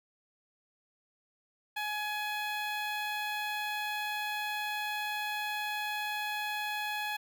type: tone with notch filter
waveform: 15% pulse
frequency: 841 Hz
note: G#5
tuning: 22 cents sharp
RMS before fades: -35 dBFS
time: 1.76-7.17 s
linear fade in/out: 10 ms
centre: 8200 Hz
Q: 1.7
effects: none